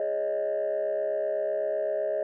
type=chord; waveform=sine; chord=Ab suspended fourth; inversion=none; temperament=equal; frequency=415.3 / 554.4 / 622.3 Hz; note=Ab4 / Db5 / Eb5; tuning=0 / 0 / 0 cents; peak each=-32 / -30 / -26 dBFS; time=0-2.23 s; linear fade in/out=2 ms; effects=tanh soft clip ceiling -21 dBFS